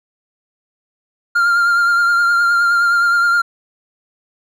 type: tone with vibrato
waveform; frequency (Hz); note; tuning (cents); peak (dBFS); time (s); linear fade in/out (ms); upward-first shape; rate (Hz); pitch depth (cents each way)
triangle; 1396.9; F6; 0; -9; 1.35-3.42; 10; triangle; 9.6; 30
effects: none